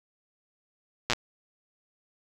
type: slowing click train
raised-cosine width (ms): 0.2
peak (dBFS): -7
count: 5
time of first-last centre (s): 1.1-1.133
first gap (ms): 8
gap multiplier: 1.03
effects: none